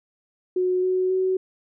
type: tone with pitch steps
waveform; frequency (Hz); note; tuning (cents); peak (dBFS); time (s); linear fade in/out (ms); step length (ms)
sine; 366.1 / 370.4 / 374.7; F#4 / F#4 / F#4; -18 / +2 / +22; -19; 0.56-1.37; 5; 270
effects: none